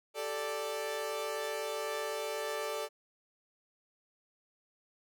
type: chord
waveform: sawtooth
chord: G suspended second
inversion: none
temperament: equal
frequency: 392 / 440 / 587.3 Hz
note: G4 / A4 / D5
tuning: 0 / 0 / 0 cents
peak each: -40 / -34 / -34 dBFS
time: 0.14-2.89 s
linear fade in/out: 50 ms
effects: none